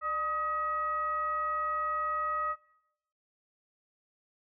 sine tone with frequency modulation, 1261 Hz, D#6, 23 cents sharp, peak -29 dBFS, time 0.01-2.56 s, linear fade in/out 50 ms, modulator 661 Hz, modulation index 0.53, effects noise-tail reverb RT60 0.9 s tail -22 dB re dry

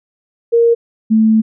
sine tone pair in turn, 466.2 / 220 Hz, A#4 / A3, 0 / 0 cents, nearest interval octave + minor second, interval 1300 cents, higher first, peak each -7 dBFS, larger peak neither, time 0.52-0.75 / 1.1-1.42 s, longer second, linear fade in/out 20 ms, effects none

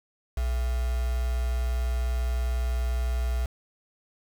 sine tone with quantisation, 61.1 Hz, B1, 18 cents flat, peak -24 dBFS, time 0.37-3.46 s, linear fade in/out 5 ms, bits 6, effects none

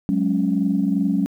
sine chord, F# suspended second, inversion none, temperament equal, 185 / 207.7 / 277.2 Hz, F#3 / G#3 / C#4, 0 / 0 / 0 cents, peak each -21 dBFS, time 0.09-1.26 s, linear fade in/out 0 ms, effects tanh soft clip ceiling -8 dBFS + 9-bit

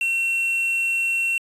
triangle tone with quantisation, 2720 Hz, F7, 46 cents flat, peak -18 dBFS, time 0.01-1.38 s, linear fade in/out 2 ms, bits 7, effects resampled to 32000 Hz

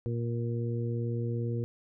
harmonic tone, 117.7 Hz, A#2, 17 cents sharp, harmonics 1 / 2 / 3 / 4, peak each -30 / -38 / -39 / -39 dBFS, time 0.06-1.64 s, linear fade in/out 0 ms, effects none

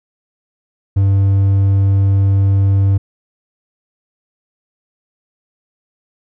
triangle tone, 98 Hz, G2, in tune, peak -7 dBFS, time 0.96-2.98 s, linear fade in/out 10 ms, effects none

